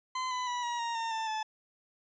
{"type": "tone with pitch steps", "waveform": "40% pulse", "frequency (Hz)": [1026, 1002, 978.5, 955.6, 933.3, 911.4, 890.1, 869.3], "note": ["C6", "B5", "B5", "A#5", "A#5", "A#5", "A5", "A5"], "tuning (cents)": [-34, 25, -16, 43, 2, -39, 20, -21], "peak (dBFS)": -31, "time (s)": [0.15, 1.43], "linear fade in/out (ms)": 5, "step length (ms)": 160, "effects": ["resampled to 16000 Hz"]}